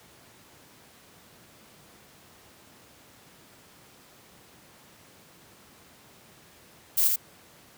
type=noise with echo; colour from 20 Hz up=violet; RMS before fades=-22 dBFS; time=6.97-7.08 s; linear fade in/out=10 ms; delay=81 ms; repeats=1; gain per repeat=-3 dB; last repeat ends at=7.161 s; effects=pink hiss -54 dBFS RMS until 7.77 s + high-pass 100 Hz 12 dB/octave